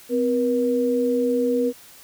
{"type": "tone pair together", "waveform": "sine", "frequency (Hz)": [256.3, 480], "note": ["C4", "B4"], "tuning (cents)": [-36, -49], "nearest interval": "major seventh", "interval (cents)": 1087, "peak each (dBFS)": [-22, -20], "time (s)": [0.09, 1.73], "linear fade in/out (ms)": 50, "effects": ["white hiss -47 dBFS RMS until 2.03 s"]}